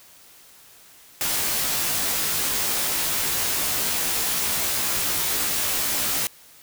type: noise with comb filter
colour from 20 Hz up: white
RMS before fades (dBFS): -24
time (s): 1.21-6.27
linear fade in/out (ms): 0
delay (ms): 16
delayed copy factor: -0.9
effects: white hiss -50 dBFS RMS until 6.62 s